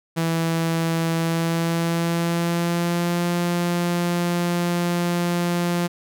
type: tone with pitch glide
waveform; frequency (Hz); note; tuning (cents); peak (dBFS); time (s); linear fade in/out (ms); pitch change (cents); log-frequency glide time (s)
sawtooth; 164.81 to 173.91; E3 to F3; 0 to -7; -16; 0.16-5.88; 20; +93; 1.16-3.29
effects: none